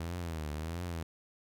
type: tone with vibrato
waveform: sawtooth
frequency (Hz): 81.1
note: E2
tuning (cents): -28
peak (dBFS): -32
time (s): 0-1.03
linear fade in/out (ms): 5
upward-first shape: triangle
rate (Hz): 1.5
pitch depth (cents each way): 170
effects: none